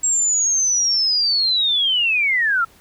sine linear sweep, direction down, 7630 to 1310 Hz, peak -15 dBFS, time 0.03-2.65 s, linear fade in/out 10 ms, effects pink hiss -51 dBFS RMS until 2.8 s

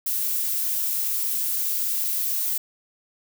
violet noise, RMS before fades -25 dBFS, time 0.06-2.58 s, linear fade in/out 5 ms, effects none

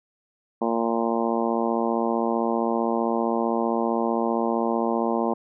harmonic tone, 115.4 Hz, A#2, 17 cents flat, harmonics 2 / 3 / 4 / 5 / 6 / 7 / 8 / 9, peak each -26 / -28 / -29 / -30 / -31 / -31 / -32 / -33 dBFS, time 0.61-5.34 s, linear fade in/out 10 ms, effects none

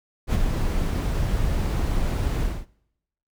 brown noise with ADSR envelope, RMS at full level -18 dBFS, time 0.27-2.66 s, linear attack 67 ms, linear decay 32 ms, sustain -5 dB, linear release 240 ms, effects noise-tail reverb RT60 0.8 s tail -23 dB re dry

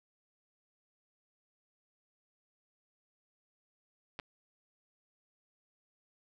clicks, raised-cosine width 0.3 ms, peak -25 dBFS, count 2, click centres 4.191 / 4.198 s, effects none

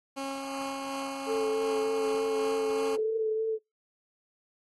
15% pulse tone with tremolo, 272.7 Hz, C#4, 28 cents flat, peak -26 dBFS, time 0.16-2.97 s, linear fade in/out 20 ms, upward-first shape sine, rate 2.7 Hz, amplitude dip 25%
sine tone with vibrato, 440 Hz, A4, in tune, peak -26 dBFS, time 1.26-3.59 s, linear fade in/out 50 ms, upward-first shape sine, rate 3.3 Hz, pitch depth 20 cents each way
effects noise-tail reverb RT60 0.2 s tail -25 dB re dry + AAC 32 kbps

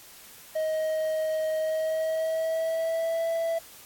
triangle tone with pitch glide, 629 to 661.8 Hz, D#5 to E5, +19 to +7 cents, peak -23 dBFS, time 0.55-3.59 s, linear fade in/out 10 ms, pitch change +88 cents, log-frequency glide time 1.59-3.25 s, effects white hiss -49 dBFS RMS until 3.85 s + AAC 64 kbps

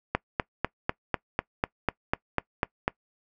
click train, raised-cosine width 0.5 ms, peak -8 dBFS, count 12, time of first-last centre 0.15-2.88 s, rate 4.03 Hz, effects noise-tail reverb RT60 0.1 s tail -23 dB re dry

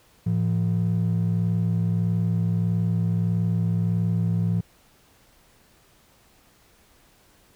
triangle ring-modulated tone, 140 Hz, C#3, 18 cents sharp, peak -14 dBFS, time 0.26-4.61 s, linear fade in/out 10 ms, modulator 30.8 Hz, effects tanh soft clip ceiling -14 dBFS + pink hiss -58 dBFS RMS until 7.55 s

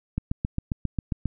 click train, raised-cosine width 5 ms, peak -13 dBFS, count 9, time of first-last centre 0.18-1.257 s, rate 7.43 Hz, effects none

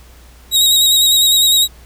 sawtooth tone with vibrato, 3789 Hz, A#7, 27 cents sharp, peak -6 dBFS, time 0.51-1.68 s, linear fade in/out 50 ms, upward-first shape square, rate 9.9 Hz, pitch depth 22 cents each way, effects added 60 Hz sine -40 dBFS peak until 1.85 s + pink hiss -46 dBFS RMS until 1.85 s

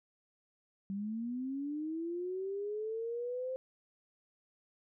sine linear sweep, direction up, 192.1 to 523.3 Hz, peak -35 dBFS, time 0.9-3.56 s, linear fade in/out 0 ms, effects none

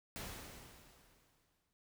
pink noise with exponential decay, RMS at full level -44 dBFS, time 0.16-1.73 s, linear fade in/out 0 ms, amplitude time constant 340 ms, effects noise-tail reverb RT60 0.2 s tail -25 dB re dry

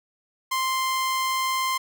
sawtooth tone, 1046.5 Hz, C6, in tune, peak -19 dBFS, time 0.51-1.78 s, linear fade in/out 10 ms, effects none

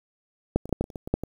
clicks, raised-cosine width 2 ms, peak -7 / -23 / -26 / -8 / -11 / -23 / -30 / -20 / -21 / -8 / -18 dBFS, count 11, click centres 0.56 / 0.656 / 0.693 / 0.727 / 0.81 / 0.841 / 0.902 / 0.958 / 1.075 / 1.14 / 1.236 s, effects 8-bit

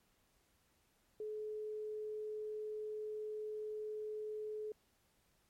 sine tone, 427.7 Hz, A4, 49 cents flat, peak -40 dBFS, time 1.2-4.72 s, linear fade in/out 2 ms, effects pink hiss -75 dBFS RMS until 5.49 s + MP3 64 kbps

